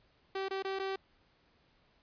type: tone with dropouts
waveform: sawtooth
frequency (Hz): 386.1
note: G4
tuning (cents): -26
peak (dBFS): -30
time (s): 0.35-0.96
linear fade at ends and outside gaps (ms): 5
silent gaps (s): 0.485-0.508 / 0.625-0.647 / 0.79-0.796
effects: pink hiss -69 dBFS RMS until 2.02 s + resampled to 11025 Hz